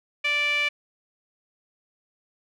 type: tone with band-pass filter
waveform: sawtooth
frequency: 586 Hz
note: D5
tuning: 4 cents flat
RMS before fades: -24 dBFS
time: 0.24-0.69 s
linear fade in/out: 10 ms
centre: 2500 Hz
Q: 9.5
effects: none

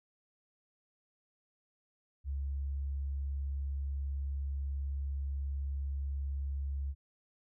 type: tone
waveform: sine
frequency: 69.3 Hz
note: C#2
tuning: in tune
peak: -33 dBFS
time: 2.24-6.95 s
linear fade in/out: 50 ms
effects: none

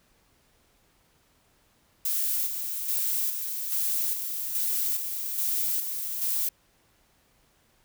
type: noise with tremolo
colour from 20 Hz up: violet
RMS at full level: -27 dBFS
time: 2.05-6.49 s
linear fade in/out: 5 ms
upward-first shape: square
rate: 1.2 Hz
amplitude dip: 45%
effects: pink hiss -65 dBFS RMS until 7.84 s

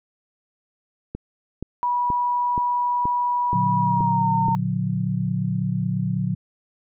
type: click train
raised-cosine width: 3 ms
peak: -16 dBFS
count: 8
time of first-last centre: 1.15-4.483 s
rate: 2.1 Hz
type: tone with pitch glide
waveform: sine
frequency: 974 to 914 Hz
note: B5 to A#5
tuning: -24 to -34 cents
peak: -19 dBFS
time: 1.83-4.55 s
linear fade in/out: 0 ms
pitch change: -110 cents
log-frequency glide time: 3.77-4.3 s
type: chord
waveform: sine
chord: Bb augmented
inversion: none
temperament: just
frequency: 116.54 / 145.68 / 182.1 Hz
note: Bb2 / D3 / F#3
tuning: 0 / -14 / -27 cents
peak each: -26 / -26 / -24 dBFS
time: 3.53-6.35 s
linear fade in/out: 10 ms
effects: none

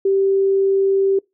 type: tone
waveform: sine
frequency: 389.8 Hz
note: G4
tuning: 10 cents flat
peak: -13 dBFS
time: 0.05-1.19 s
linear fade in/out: 5 ms
effects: noise-tail reverb RT60 0.2 s tail -25 dB re dry

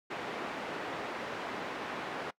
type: band-pass noise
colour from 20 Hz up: pink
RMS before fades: -39 dBFS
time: 0.1-2.31 s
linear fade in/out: 10 ms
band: 310 to 2200 Hz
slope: 12 dB/octave
effects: noise-tail reverb RT60 0.1 s tail -21 dB re dry

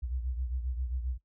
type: beating tone pair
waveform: sine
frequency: 61.74 / 69.24 Hz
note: B1 / C#2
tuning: 0 / -1 cents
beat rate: 7.5 Hz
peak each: -31 / -38 dBFS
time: 0.02-1.18 s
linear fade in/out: 20 ms
effects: noise-tail reverb RT60 0.1 s tail -18 dB re dry + tanh soft clip ceiling -24 dBFS

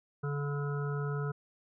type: harmonic tone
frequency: 143.5 Hz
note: D3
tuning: 40 cents flat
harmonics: 1 / 3 / 5 / 7 / 9 / 10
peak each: -32 / -39 / -50 / -49 / -44 / -46 dBFS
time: 0.23-1.32 s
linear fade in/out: 10 ms
effects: none

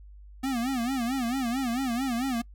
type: tone with vibrato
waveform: square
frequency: 250.7 Hz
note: B3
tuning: 26 cents sharp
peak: -27 dBFS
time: 0.43-2.42 s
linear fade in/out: 10 ms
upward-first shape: sine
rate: 4.5 Hz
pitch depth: 150 cents each way
effects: noise-tail reverb RT60 0.1 s tail -25 dB re dry + added 50 Hz sine -45 dBFS peak until 2.54 s

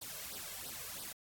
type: noise with flanger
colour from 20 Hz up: white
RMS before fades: -45 dBFS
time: 0.01-1.13 s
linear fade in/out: 10 ms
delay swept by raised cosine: 0.21 to 1.91 ms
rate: 3 Hz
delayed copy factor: +0.95
effects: AAC 64 kbps

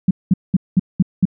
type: tone bursts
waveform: sine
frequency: 185 Hz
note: F#3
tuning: in tune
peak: -8 dBFS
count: 6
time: 0.08-1.254 s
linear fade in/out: 5 ms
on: 29 ms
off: 200 ms
effects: none

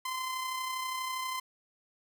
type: tone with amplitude modulation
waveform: sawtooth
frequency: 1033 Hz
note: C6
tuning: 22 cents flat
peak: -28 dBFS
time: 0.05-1.4 s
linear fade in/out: 5 ms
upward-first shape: sine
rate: 32.4 Hz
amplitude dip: 35%
effects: none

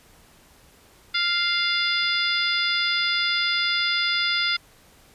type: harmonic tone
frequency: 698 Hz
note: F5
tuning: 1 cent flat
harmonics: 2 / 3 / 4 / 5 / 6 / 7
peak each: -27 / -26 / -32 / -26 / -34 / -27 dBFS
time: 1.14-4.57 s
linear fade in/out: 10 ms
effects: pink hiss -54 dBFS RMS until 5.14 s + resampled to 32000 Hz

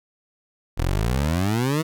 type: exponential sweep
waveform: 20% pulse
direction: up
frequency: 38.89 to 164.81 Hz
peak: -15 dBFS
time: 0.77-1.83 s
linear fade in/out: 20 ms
effects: none

